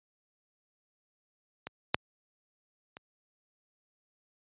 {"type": "clicks", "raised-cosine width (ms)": 0.3, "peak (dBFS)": [-22, -7, -28], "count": 3, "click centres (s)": [1.67, 1.945, 2.969], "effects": ["high-pass 80 Hz 12 dB/octave", "resampled to 8000 Hz"]}